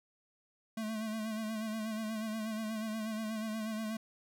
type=tone with vibrato; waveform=square; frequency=218.7 Hz; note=A3; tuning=10 cents flat; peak=-36 dBFS; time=0.77-3.97 s; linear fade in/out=5 ms; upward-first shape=sine; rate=8.3 Hz; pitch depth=44 cents each way; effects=none